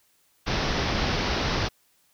pink low-pass noise, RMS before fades -26 dBFS, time 0.46-1.69 s, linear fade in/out 20 ms, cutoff 5800 Hz, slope 96 dB/octave, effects white hiss -65 dBFS RMS until 2.13 s

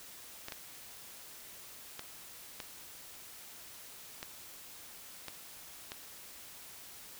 clicks, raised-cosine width 0.2 ms, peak -23 dBFS, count 7, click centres 0.484 / 0.522 / 1.994 / 2.602 / 4.229 / 5.283 / 5.919 s, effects white hiss -51 dBFS RMS until 7.19 s

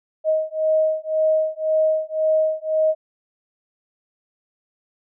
sine beating tone pair, 627 / 628.9 Hz, D#5 / D#5, +13 / +18 cents, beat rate 1.9 Hz, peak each -20 dBFS, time 0.24-2.95 s, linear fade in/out 50 ms, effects none

